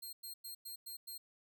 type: tone bursts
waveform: 10% pulse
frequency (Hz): 4202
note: C8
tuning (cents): +7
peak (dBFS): -38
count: 6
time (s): 0.02-1.18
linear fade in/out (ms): 10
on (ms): 110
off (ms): 100
effects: none